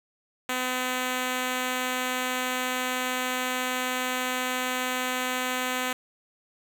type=tone; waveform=5% pulse; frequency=253.7 Hz; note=B3; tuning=47 cents sharp; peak=-15 dBFS; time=0.49-5.93 s; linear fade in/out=2 ms; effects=none